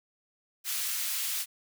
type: high-pass noise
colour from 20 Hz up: white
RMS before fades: -32 dBFS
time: 0.64-1.46 s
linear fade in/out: 50 ms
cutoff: 1800 Hz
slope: 12 dB/octave
effects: none